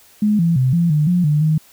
sine tone with pitch steps, 210.4 / 167.9 / 129.2 / 170.5 / 150.5 / 177.6 / 149.3 / 155.9 Hz, G#3 / E3 / C3 / F3 / D3 / F3 / D3 / D#3, +23 / +32 / -21 / -41 / +43 / +29 / +29 / +4 cents, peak -12 dBFS, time 0.22-1.58 s, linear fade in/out 5 ms, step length 170 ms, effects white hiss -49 dBFS RMS until 1.72 s

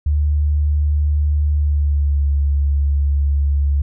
sine tone with pitch glide, 74 to 70.94 Hz, D2 to C#2, +14 to +41 cents, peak -13 dBFS, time 0.06-3.82 s, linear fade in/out 5 ms, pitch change -73 cents, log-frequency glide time 1.53-2.26 s, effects none

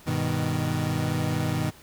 30% pulse chord, G augmented, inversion none, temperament equal with one note detuned, 98.97 / 123.47 / 155.56 Hz, G2 / B2 / D#3, +17 / 0 / 0 cents, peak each -28 / -26 / -25 dBFS, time 0.06-1.71 s, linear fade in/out 20 ms, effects pink hiss -51 dBFS RMS until 1.82 s

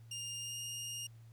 20% pulse tone with pitch glide, 2814 to 2834 Hz, F7 to F7, +12 to +25 cents, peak -35 dBFS, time 0.11-1.07 s, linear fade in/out 5 ms, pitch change +13 cents, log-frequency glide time 0.4-0.57 s, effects added 114 Hz sine -53 dBFS peak until 1.32 s + pink hiss -71 dBFS RMS until 1.32 s

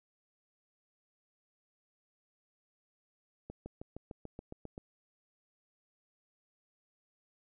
accelerating click train, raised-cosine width 2 ms, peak -30 dBFS, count 10, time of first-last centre 3.5-4.779 s, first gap 160 ms, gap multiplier 0.97, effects none

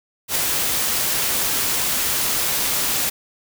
white noise with ADSR envelope, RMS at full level -19 dBFS, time 0.28-3.1 s, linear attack 74 ms, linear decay 4 ms, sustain -2 dB, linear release 12 ms, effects none

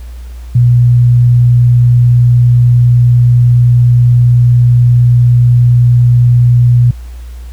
sine tone, 121.4 Hz, B2, 29 cents flat, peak -3 dBFS, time 0.55-6.91 s, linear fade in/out 5 ms, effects added 60 Hz sine -23 dBFS peak until 7.52 s + pink hiss -43 dBFS RMS until 7.52 s

